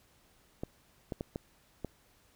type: clicks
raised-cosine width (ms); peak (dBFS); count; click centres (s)
2; -22; 5; 0.635 / 1.122 / 1.209 / 1.359 / 1.847
effects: pink hiss -66 dBFS RMS until 2.35 s